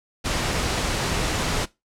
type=noise; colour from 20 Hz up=pink; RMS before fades=-24 dBFS; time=0.24-1.66 s; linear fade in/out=20 ms; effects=noise-tail reverb RT60 0.2 s tail -19 dB re dry + low-pass 8000 Hz 12 dB/octave